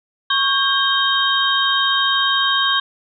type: tone cluster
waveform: sine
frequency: 1105 / 1599 / 3157 / 3748 Hz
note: C#6 / G6 / G7 / A#7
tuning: -6 / +34 / +12 / +9 cents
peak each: -20 dBFS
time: 0.3-2.8 s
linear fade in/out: 5 ms
effects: none